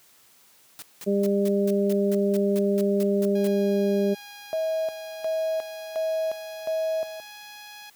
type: noise bursts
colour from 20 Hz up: white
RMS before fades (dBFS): -39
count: 13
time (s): 0.79-3.473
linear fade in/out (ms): 0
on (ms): 31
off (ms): 190
type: harmonic tone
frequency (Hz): 200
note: G3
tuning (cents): +35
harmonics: 1 / 2 / 3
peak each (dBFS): -23 / -23 / -28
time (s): 1.06-4.15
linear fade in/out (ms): 20
type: tone with pitch glide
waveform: 10% pulse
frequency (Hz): 820 to 834.3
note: G#5 to G#5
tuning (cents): -22 to +8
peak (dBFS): -33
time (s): 3.35-7.9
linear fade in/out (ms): 5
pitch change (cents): +30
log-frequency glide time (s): 4.56-7.35
type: tone with tremolo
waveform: sine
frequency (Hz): 641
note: E5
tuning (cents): -49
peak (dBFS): -23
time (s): 4.53-7.2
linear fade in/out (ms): 0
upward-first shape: square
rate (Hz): 1.4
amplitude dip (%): 75
effects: white hiss -57 dBFS RMS until 7.95 s + high-pass 100 Hz 12 dB/octave